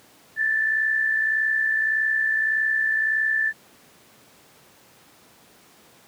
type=tone with amplitude modulation; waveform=sine; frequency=1760 Hz; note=A6; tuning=in tune; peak=-17 dBFS; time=0.36-3.53 s; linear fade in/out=50 ms; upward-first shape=sine; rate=61.7 Hz; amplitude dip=50%; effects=pink hiss -53 dBFS RMS until 6.07 s + high-pass 150 Hz 12 dB/octave